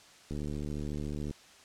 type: click train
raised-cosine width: 3 ms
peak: -25 dBFS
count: 75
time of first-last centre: 0.31-1.31 s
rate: 74 Hz
effects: white hiss -56 dBFS RMS until 1.64 s + low-pass 7000 Hz 12 dB/octave